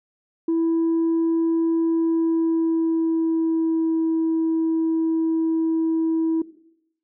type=tone with pitch glide; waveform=sine; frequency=329.6 to 324.5 Hz; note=E4 to E4; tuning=0 to -27 cents; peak=-16 dBFS; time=0.48-6.42 s; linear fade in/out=5 ms; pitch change=-27 cents; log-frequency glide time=1.79-3.98 s; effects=noise-tail reverb RT60 0.8 s tail -18 dB re dry + tanh soft clip ceiling -16 dBFS